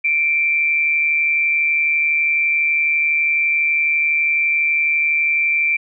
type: tone with amplitude modulation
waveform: sine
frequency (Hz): 2349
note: D7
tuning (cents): 0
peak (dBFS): -12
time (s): 0.04-5.77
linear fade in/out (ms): 10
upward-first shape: sine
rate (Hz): 152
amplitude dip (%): 45
effects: none